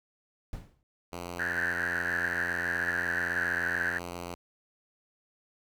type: noise with exponential decay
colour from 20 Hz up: brown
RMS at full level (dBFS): -36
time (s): 0.53-0.83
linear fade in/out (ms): 1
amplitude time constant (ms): 65
type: tone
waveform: 5% pulse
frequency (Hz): 87.31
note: F2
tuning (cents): 0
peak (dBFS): -26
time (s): 1.12-4.35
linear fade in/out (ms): 10
type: band-pass noise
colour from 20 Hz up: pink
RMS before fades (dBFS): -31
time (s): 1.39-3.99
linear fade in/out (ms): 5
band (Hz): 1500 to 1800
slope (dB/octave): 96
effects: none